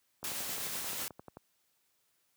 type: click train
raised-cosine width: 1 ms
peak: -32 dBFS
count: 14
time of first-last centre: 0.23-1.37 s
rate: 11.4 Hz
type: noise with tremolo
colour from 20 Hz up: white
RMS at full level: -37 dBFS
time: 0.24-1.08 s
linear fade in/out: 0 ms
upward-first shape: sine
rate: 8.1 Hz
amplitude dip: 25%
effects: white hiss -75 dBFS RMS until 2.36 s + high-pass 80 Hz 12 dB/octave